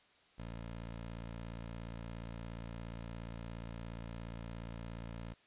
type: tone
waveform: 15% pulse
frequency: 57.1 Hz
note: A#1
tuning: 35 cents flat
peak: -37 dBFS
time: 0.38-5.34 s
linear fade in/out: 10 ms
effects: white hiss -67 dBFS RMS until 5.46 s + resampled to 8000 Hz